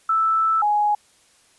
sine tone pair in turn, 1318.5 / 833.7 Hz, E6 / G#5, 0 / +6 cents, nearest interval minor sixth, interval 794 cents, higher first, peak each -16 dBFS, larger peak neither, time 0.09-0.62 / 0.62-0.95 s, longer first, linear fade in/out 5 ms, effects white hiss -57 dBFS RMS until 1.58 s + resampled to 24000 Hz

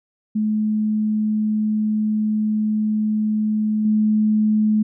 sine tone with level steps, 214.3 Hz, A3, 45 cents flat, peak -17 / -14 dBFS, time 0.35-4.83 s, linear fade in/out 10 ms, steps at 3.85 s, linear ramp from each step 2 ms, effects none

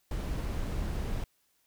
brown noise, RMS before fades -33 dBFS, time 0.11-1.24 s, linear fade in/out 2 ms, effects white hiss -72 dBFS RMS until 1.66 s

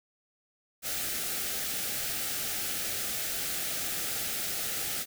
white band-stop noise, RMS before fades -33 dBFS, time 0.82-5.06 s, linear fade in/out 50 ms, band 850 to 1200 Hz, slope 96 dB/octave, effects none

